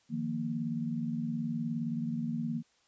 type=chord; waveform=sine; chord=Eb suspended second; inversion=none; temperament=equal; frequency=155.56 / 174.61 / 233.1 Hz; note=Eb3 / F3 / Bb3; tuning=0 / 0 / 0 cents; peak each=-37 / -39 / -33 dBFS; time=0.09-2.63 s; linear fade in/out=50 ms; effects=white hiss -69 dBFS RMS until 2.87 s + resampled to 16000 Hz